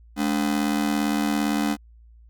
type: ring-modulated tone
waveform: 45% pulse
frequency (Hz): 251.7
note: B3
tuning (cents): +33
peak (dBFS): -18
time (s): 0.16-1.77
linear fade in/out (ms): 50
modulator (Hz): 38.8
effects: added 57 Hz sine -47 dBFS peak until 2.29 s